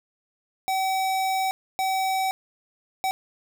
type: tone bursts at uneven times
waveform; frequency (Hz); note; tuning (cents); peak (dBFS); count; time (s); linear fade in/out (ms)
square; 763; G5; -47; -23; 3; 0.68-1.51 / 1.79-2.31 / 3.04-3.11; 0
effects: none